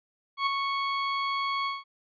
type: tone with ADSR envelope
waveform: sawtooth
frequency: 1106 Hz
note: C#6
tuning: 4 cents flat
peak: -18 dBFS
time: 0.37-1.84 s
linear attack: 96 ms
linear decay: 9 ms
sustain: -5 dB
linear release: 180 ms
effects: resampled to 11025 Hz